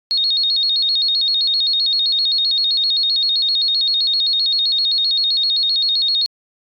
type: tone with vibrato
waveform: sine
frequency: 4000 Hz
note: B7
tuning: 21 cents sharp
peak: -14 dBFS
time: 0.11-6.26 s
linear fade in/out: 0 ms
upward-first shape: square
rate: 7.7 Hz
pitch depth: 130 cents each way
effects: AAC 48 kbps